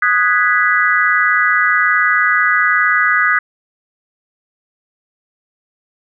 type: chord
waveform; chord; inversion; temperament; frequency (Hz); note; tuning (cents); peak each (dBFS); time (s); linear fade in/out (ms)
sine; G# minor seventh; second; equal; 1244.5 / 1480 / 1661.2 / 1975.5; D#6 / F#6 / G#6 / B6; 0 / 0 / 0 / 0; -16; 0.02-3.39; 5
effects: none